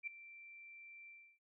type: tone with ADSR envelope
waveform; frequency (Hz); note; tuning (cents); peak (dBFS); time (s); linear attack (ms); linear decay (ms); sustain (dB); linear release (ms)
sine; 2349; D7; 0; -37; 0.03-1.39; 43; 4; -16; 310
effects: none